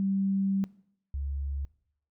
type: tone pair in turn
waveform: sine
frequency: 194.8 / 69.69 Hz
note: G3 / C#2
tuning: -11 / +10 cents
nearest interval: octave + tritone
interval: 1779 cents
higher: first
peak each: -25 / -30 dBFS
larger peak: first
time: 0-0.64 / 1.14-1.65 s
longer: first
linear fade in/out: 0 ms
effects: noise-tail reverb RT60 0.7 s tail -21 dB re dry